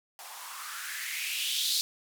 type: noise with band-pass filter sweep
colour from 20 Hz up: violet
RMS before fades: -34 dBFS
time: 0.19-1.81 s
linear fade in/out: 0 ms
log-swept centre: 770 to 4300 Hz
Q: 4.5
effects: none